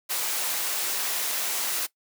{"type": "high-pass noise", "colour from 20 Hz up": "white", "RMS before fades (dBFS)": -28, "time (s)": [0.09, 1.87], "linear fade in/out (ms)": 20, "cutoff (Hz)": 410, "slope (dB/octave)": 12, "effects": ["noise-tail reverb RT60 0.1 s tail -19 dB re dry"]}